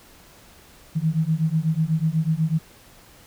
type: beating tone pair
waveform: sine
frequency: 155.4 / 163.5 Hz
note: D#3 / E3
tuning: -2 / -14 cents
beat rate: 8.1 Hz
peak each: -22 dBFS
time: 0.95-2.59 s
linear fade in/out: 20 ms
effects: pink hiss -50 dBFS RMS until 3.26 s